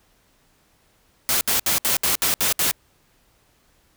white noise bursts, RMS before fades -20 dBFS, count 8, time 1.29-2.712 s, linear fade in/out 0 ms, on 120 ms, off 66 ms, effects pink hiss -61 dBFS RMS until 3.96 s

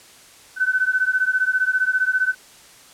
sine beating tone pair, 1507 / 1522 Hz, F#6 / F#6, +31 / +48 cents, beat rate 15 Hz, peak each -20 dBFS, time 0.56-2.35 s, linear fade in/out 50 ms, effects white hiss -47 dBFS RMS until 2.93 s + low-pass 10000 Hz 12 dB/octave

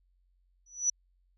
sine tone with exponential growth, 5920 Hz, F#8, in tune, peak -21 dBFS, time 0.66-0.9 s, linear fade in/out 5 ms, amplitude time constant 51 ms, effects added 45 Hz sine -66 dBFS peak until 1.37 s

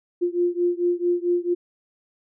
sine beating tone pair, 349.2 / 353.7 Hz, F4 / F4, 0 / +22 cents, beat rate 4.5 Hz, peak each -22 / -23 dBFS, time 0.21-1.55 s, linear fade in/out 20 ms, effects none

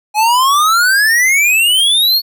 square exponential sweep, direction up, 830.6 to 4435 Hz, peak -9 dBFS, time 0.14-2.22 s, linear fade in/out 50 ms, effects none

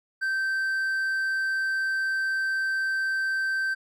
triangle tone with hard clipping, 1556 Hz, G6, 13 cents flat, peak -25 dBFS, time 0.21-3.75 s, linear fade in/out 20 ms, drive 6 dB, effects none

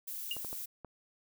violet noise, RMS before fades -41 dBFS, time 0.07-0.66 s, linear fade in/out 10 ms
sine tone with exponential decay, 2841 Hz, F7, 29 cents sharp, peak -29 dBFS, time 0.31-0.4 s, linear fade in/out 2 ms, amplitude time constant 19 ms
clicks, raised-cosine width 1 ms, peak -31 dBFS, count 4, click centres 0.367 / 0.447 / 0.529 / 0.847 s
effects none

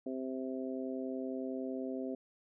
harmonic tone, 130.81 Hz, C3, in tune, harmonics 2 / 3 / 4 / 5, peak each -38 / -42 / -44 / -46 dBFS, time 0.06-2.15 s, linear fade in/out 5 ms, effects none

